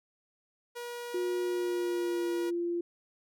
sawtooth tone, 480 Hz, B4, 49 cents flat, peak -34 dBFS, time 0.75-2.51 s, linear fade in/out 20 ms
sine tone with pitch glide, 360 to 345.1 Hz, F#4 to F4, -47 to -21 cents, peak -29 dBFS, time 1.14-2.81 s, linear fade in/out 5 ms, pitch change -74 cents, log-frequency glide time 1.41-2.32 s
effects none

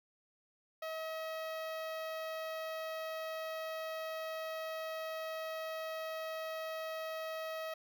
sawtooth tone with notch filter, 639 Hz, D#5, 46 cents sharp, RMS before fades -41 dBFS, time 0.82-7.74 s, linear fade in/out 5 ms, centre 8100 Hz, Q 0.72, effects none

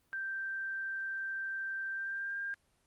sine tone with pitch glide, 1568 to 1600.9 Hz, G6 to G6, 0 to +36 cents, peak -35 dBFS, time 0.13-2.54 s, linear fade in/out 0 ms, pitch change +36 cents, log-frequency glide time 1.91-2.39 s, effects pink hiss -73 dBFS RMS until 2.86 s + Opus 24 kbps

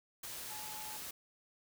sine tone in noise, 858 Hz, A5, 44 cents flat, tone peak -49 dBFS, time 0.5-0.97 s, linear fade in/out 5 ms, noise white, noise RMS -45 dBFS, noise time 0.23-1.11 s, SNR -7 dB, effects none

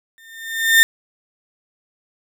35% pulse tone with exponential growth, 1811 Hz, A6, 49 cents sharp, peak -4 dBFS, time 0.18-0.83 s, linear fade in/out 0 ms, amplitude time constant 140 ms, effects none

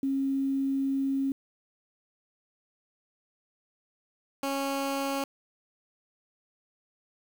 sine / 15% pulse tone pair in turn, 271.6 / 275.2 Hz, C#4 / C#4, -35 / -12 cents, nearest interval unison, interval 23 cents, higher second, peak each -25 / -22 dBFS, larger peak second, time 0.03-1.32 / 4.43-5.24 s, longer first, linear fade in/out 2 ms, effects 9-bit

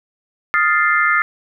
sine chord, F dominant seventh, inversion third, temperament equal, 1244.5 / 1396.9 / 1760 / 2093 Hz, Eb6 / F6 / A6 / C7, 0 / 0 / 0 / 0 cents, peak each -18 dBFS, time 0.54-1.22 s, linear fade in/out 0 ms, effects none

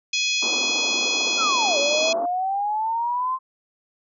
harmonic tone, 838 Hz, G#5, 15 cents sharp, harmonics 3 / 4 / 5 / 6 / 7 / 8, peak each -24 / -26 / -28 / -30 / -31 / -32 dBFS, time 0.13-2.13 s, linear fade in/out 5 ms
pink band-pass noise, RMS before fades -33 dBFS, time 0.42-2.26 s, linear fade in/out 5 ms, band 240 to 1200 Hz, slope 48 dB/octave
sine linear two-way sweep, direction down then up, 1414 to 554.4 to 1052 Hz, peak -21 dBFS, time 1.37-3.39 s, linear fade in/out 50 ms, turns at 1.78 s
effects none

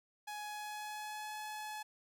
sawtooth tone with pitch glide, 838 to 852.6 Hz, G#5 to G#5, +15 to +45 cents, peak -38 dBFS, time 0.27-1.83 s, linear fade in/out 10 ms, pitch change +30 cents, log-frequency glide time 0.4-1.36 s, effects none

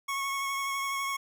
25% pulse tone with vibrato, 1100 Hz, C#6, 14 cents flat, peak -26 dBFS, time 0.08-1.17 s, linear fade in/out 10 ms, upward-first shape sine, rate 12 Hz, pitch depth 16 cents each way, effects none

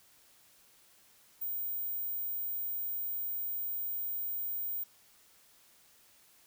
sine tone, 15110 Hz, A#9, 22 cents sharp, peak -33 dBFS, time 1.41-4.84 s, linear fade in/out 10 ms, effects white hiss -63 dBFS RMS until 6.46 s

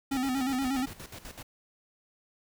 pink noise with tremolo, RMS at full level -43 dBFS, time 0.11-1.43 s, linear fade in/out 10 ms, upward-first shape square, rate 7.9 Hz, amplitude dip 70%
square tone with vibrato, 263.4 Hz, C4, 12 cents sharp, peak -28 dBFS, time 0.11-0.86 s, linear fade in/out 10 ms, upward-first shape square, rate 8.4 Hz, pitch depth 65 cents each way
effects none

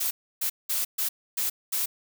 blue noise bursts at uneven times, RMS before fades -27 dBFS, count 6, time 0-0.11 / 0.41-0.5 / 0.69-0.85 / 0.98-1.09 / 1.37-1.5 / 1.72-1.86 s, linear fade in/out 10 ms, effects none

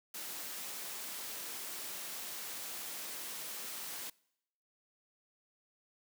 white noise, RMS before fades -43 dBFS, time 0.14-4.1 s, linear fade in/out 5 ms, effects noise-tail reverb RT60 0.8 s tail -25 dB re dry + high-pass 200 Hz 12 dB/octave

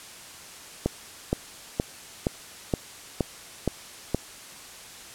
click train, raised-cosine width 2 ms, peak -9 dBFS, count 8, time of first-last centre 0.86-4.146 s, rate 2.13 Hz, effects white hiss -44 dBFS RMS until 5.14 s + low-pass 10000 Hz 12 dB/octave

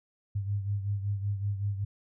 sine beating tone pair, 100 / 105.3 Hz, G2 / G#2, +35 / +24 cents, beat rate 5.3 Hz, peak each -29 / -36 dBFS, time 0.35-1.85 s, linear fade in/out 10 ms, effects none

